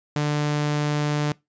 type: tone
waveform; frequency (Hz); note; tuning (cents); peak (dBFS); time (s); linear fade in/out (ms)
sawtooth; 148.2; D3; +16; -17; 0.16-1.32; 2
effects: noise-tail reverb RT60 0.2 s tail -23 dB re dry + resampled to 16000 Hz